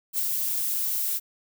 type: noise with ADSR envelope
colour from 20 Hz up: violet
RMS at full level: -24 dBFS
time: 0.13-1.2 s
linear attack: 57 ms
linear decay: 15 ms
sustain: -3 dB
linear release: 36 ms
effects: none

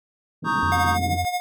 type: band-pass noise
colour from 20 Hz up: white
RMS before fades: -31 dBFS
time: 0.42-1.18 s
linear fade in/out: 20 ms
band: 130 to 300 Hz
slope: 24 dB/octave
type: chord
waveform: triangle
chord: Eb dominant seventh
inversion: second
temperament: equal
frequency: 932.3 / 1108.7 / 1244.5 / 1568 Hz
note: Bb5 / Db6 / Eb6 / G6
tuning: 0 / 0 / 0 / 0 cents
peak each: -24 dBFS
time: 0.44-0.98 s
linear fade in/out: 50 ms
type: tone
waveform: triangle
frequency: 87.31 Hz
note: F2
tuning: in tune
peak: -23 dBFS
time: 0.63-1.25 s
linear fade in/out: 0 ms
type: tone with tremolo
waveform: square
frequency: 718 Hz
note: F5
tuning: 48 cents sharp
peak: -21 dBFS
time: 0.72-1.4 s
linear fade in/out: 0 ms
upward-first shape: sine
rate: 13 Hz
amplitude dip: 65%
effects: none

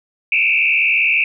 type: tone with frequency modulation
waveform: sine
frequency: 2489 Hz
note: D#7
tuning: in tune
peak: -12 dBFS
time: 0.32-1.24 s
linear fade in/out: 2 ms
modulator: 74.5 Hz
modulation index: 3
effects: none

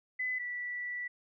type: tone pair in turn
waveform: sine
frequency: 2010 / 1960.7 Hz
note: B6 / B6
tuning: +30 / -13 cents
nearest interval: unison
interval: 43 cents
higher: first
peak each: -31 / -35 dBFS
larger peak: first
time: 0.19-0.39 / 0.39-1.08 s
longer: second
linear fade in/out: 10 ms
effects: none

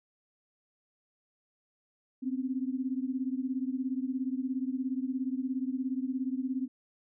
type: beating tone pair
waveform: sine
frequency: 254.2 / 271.2 Hz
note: C4 / C#4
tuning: -50 / -38 cents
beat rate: 17 Hz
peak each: -32 / -34 dBFS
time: 2.22-6.68 s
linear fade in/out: 20 ms
effects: none

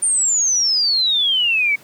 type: exponential sweep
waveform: sine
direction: down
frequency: 9150 to 2217 Hz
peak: -14 dBFS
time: 0.02-1.76 s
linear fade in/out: 10 ms
effects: pink hiss -46 dBFS RMS until 1.83 s + high-pass 150 Hz 12 dB/octave

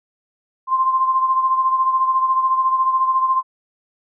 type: beating tone pair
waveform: sine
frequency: 1046.5 / 1060.5 Hz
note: C6 / C6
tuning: 0 / +23 cents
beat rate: 14 Hz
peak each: -15 / -23 dBFS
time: 0.67-3.43 s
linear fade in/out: 50 ms
effects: none

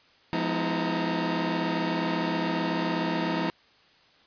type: tone cluster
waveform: sawtooth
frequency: 173.1 / 208 / 250.1 / 318.8 / 920 Hz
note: F3 / G#3 / B3 / D#4 / A#5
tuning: -15 / +3 / +22 / +42 / -23 cents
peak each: -27 / -31 / -30 / -26 / -30 dBFS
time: 0.33-3.5 s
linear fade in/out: 0 ms
effects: white hiss -59 dBFS RMS until 4.26 s + resampled to 11025 Hz

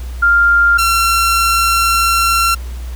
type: tone pair in turn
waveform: sine / sawtooth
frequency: 1396.9 / 1361.1 Hz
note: F6 / F6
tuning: 0 / -45 cents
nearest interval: unison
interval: 45 cents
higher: first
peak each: -7 dBFS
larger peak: neither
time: 0.22-0.78 / 0.78-2.55 s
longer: second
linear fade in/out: 10 ms
effects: added 61 Hz sine -22 dBFS peak until 2.95 s + pink hiss -39 dBFS RMS until 2.95 s

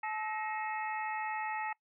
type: harmonic tone with a mistuned harmonic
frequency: 432.9 Hz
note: A4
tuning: 28 cents flat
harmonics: 2 / 3 / 4 / 5 / 6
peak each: -36 / -44 / -42 / -45 / -46 dBFS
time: 0.03-1.73 s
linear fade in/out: 5 ms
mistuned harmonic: 4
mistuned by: +140 cents
effects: noise-tail reverb RT60 0.1 s tail -22 dB re dry

